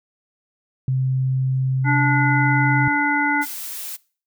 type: tone with pitch glide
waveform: sine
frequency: 130.81 to 132.25 Hz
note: C3 to C3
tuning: 0 to +19 cents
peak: -17 dBFS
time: 0.88-2.88 s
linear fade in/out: 2 ms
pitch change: +19 cents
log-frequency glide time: 1.09-2.66 s
type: harmonic tone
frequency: 290.5 Hz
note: D4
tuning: 19 cents flat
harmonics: 1 / 3 / 5 / 7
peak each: -22 / -22 / -22 / -22 dBFS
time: 1.84-3.46 s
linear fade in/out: 50 ms
type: noise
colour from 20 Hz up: blue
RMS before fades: -31 dBFS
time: 3.41-3.97 s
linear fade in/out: 20 ms
effects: noise-tail reverb RT60 0.4 s tail -22 dB re dry